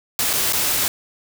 white noise with dropouts, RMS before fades -20 dBFS, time 0.19-0.88 s, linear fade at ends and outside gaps 1 ms, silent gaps 0.331-0.335 / 0.525-0.532 s, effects none

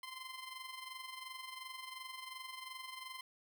15% pulse tone with amplitude modulation, 1038 Hz, C6, 14 cents flat, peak -37 dBFS, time 0.03-3.21 s, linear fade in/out 2 ms, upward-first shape sine, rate 22.8 Hz, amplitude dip 60%, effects none

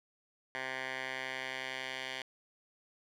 10% pulse tone with band-pass filter sweep, 130.81 Hz, C3, in tune, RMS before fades -40 dBFS, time 0.55-2.22 s, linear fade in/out 0 ms, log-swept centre 1800 to 2700 Hz, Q 1.7, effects none

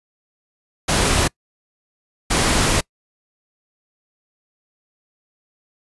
pink noise bursts at uneven times, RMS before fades -17 dBFS, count 2, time 0.88-1.28 / 2.3-2.81 s, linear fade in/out 10 ms, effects noise-tail reverb RT60 0.1 s tail -26 dB re dry + resampled to 24000 Hz

